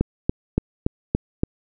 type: click train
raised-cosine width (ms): 3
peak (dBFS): -5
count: 6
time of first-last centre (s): 0.01-1.435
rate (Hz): 3.51
effects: none